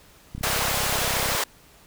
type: click train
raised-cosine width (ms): 5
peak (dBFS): -21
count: 34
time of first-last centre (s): 0.35-1.35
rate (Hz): 33
type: high-pass noise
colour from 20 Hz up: pink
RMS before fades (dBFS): -25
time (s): 0.43-1.44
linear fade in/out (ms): 5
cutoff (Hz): 470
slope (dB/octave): 24
effects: pink hiss -53 dBFS RMS until 1.86 s